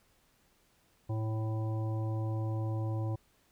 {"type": "harmonic tone", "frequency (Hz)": 110, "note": "A2", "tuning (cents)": 0, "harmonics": [1, 3, 5, 7, 9], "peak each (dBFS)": [-31, -41, -45, -48, -50], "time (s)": [1.09, 3.16], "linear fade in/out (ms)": 10, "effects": ["pink hiss -69 dBFS RMS until 3.51 s"]}